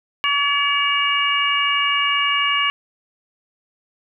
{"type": "harmonic tone", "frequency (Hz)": 569, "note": "C#5", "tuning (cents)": 45, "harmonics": [2, 3, 4, 5], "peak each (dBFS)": [-21, -26, -22, -20], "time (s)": [0.24, 2.7], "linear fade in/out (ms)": 0, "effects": []}